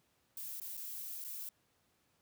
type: noise with dropouts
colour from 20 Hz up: violet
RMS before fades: -44 dBFS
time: 0.37-1.49 s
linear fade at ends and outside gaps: 2 ms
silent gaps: 0.6-0.616 / 0.77-0.774 / 1.242-1.247 s
effects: pink hiss -75 dBFS RMS until 2.21 s + high-pass 80 Hz 12 dB/octave